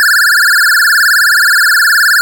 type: tone with vibrato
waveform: square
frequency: 1568 Hz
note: G6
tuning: in tune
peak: -6 dBFS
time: 0-2.21 s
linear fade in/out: 0 ms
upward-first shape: sine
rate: 19 Hz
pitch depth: 210 cents each way
effects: 8-bit